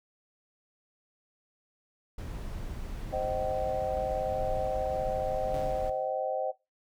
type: noise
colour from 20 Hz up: brown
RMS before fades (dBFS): -38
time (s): 2.18-5.9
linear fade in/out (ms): 5
type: chord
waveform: sine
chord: C minor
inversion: none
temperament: equal with one note detuned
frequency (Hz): 523.3 / 622.3 / 765.6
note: C5 / Eb5 / G5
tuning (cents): 0 / 0 / -41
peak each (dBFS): -33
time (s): 3.12-6.52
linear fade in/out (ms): 20
type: tone with exponential decay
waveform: sawtooth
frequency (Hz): 140.2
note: C#3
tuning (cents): +20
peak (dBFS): -33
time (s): 5.54-6.33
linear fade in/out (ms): 2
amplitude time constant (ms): 170
effects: noise-tail reverb RT60 0.2 s tail -17 dB re dry